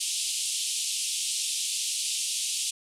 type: band-pass noise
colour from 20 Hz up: white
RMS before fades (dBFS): -30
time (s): 0-2.71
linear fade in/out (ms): 10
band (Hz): 2700 to 10000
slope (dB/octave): 48
effects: none